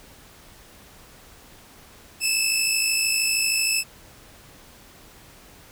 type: tone pair together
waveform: 15% pulse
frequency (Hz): 2597 / 2650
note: E7 / E7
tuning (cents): -26 / +9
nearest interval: unison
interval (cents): 35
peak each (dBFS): -16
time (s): 2.2-3.84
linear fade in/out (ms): 50
effects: pink hiss -49 dBFS RMS until 5.71 s